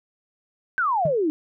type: exponential sweep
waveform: sine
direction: down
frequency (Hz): 1581 to 294.8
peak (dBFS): -19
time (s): 0.78-1.3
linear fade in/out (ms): 0
type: tone with exponential decay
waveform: triangle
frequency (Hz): 155.56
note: D#3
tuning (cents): 0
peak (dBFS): -18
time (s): 1.05-1.17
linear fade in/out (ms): 5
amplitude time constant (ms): 26
effects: none